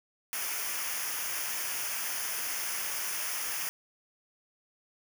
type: noise with comb filter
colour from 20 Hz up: white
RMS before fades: -34 dBFS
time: 0.33-3.69 s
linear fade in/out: 0 ms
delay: 0.25 ms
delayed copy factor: -0.75
effects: none